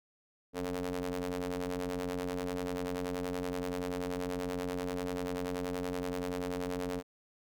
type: ring-modulated tone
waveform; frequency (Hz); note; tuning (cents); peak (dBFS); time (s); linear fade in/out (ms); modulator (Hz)
sawtooth; 90.8; F#2; -32; -27; 0.53-7.03; 50; 358
effects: none